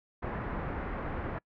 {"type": "low-pass noise", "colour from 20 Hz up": "pink", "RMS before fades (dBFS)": -36, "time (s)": [0.22, 1.39], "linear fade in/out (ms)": 10, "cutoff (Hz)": 1800, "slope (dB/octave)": 24, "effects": ["noise-tail reverb RT60 0.1 s tail -26 dB re dry"]}